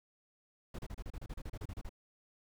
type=noise bursts; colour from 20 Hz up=brown; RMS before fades=-42 dBFS; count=15; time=0.74-1.893 s; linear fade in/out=5 ms; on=47 ms; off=32 ms; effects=none